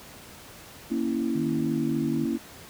sine chord, A# diminished, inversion none, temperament equal, 233.1 / 277.2 / 329.6 Hz, A#3 / C#4 / E4, 0 / 0 / 0 cents, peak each -28 / -29 / -29 dBFS, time 0.9-2.38 s, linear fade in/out 20 ms
sine tone with pitch glide, 155.56 to 152.53 Hz, D#3 to D#3, 0 to -34 cents, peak -31 dBFS, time 1.35-2.25 s, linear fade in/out 5 ms, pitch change -34 cents, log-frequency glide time 1.74-1.84 s
effects pink hiss -46 dBFS RMS until 2.69 s + high-pass 60 Hz 12 dB/octave

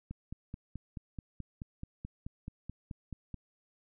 click train, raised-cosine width 5 ms, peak -28 dBFS, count 16, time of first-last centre 0.11-3.343 s, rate 4.64 Hz, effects none

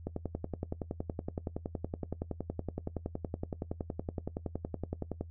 click train, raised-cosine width 2 ms, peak -21 dBFS, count 56, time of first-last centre 0.07-5.21 s, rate 10.7 Hz, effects noise-tail reverb RT60 0.1 s tail -18 dB re dry + added 83 Hz sine -45 dBFS peak until 5.3 s

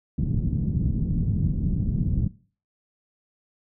white low-pass noise, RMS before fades -24 dBFS, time 0.18-2.28 s, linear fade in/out 5 ms, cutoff 190 Hz, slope 24 dB/octave, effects noise-tail reverb RT60 0.4 s tail -20 dB re dry

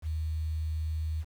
sine tone with quantisation, 78.7 Hz, D#2, 20 cents sharp, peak -29 dBFS, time 0.02-1.25 s, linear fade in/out 50 ms, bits 9, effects none

